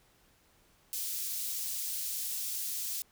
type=high-pass noise; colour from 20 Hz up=white; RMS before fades=-36 dBFS; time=0.93-3.02 s; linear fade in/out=0 ms; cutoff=4600 Hz; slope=12 dB/octave; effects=pink hiss -66 dBFS RMS until 3.11 s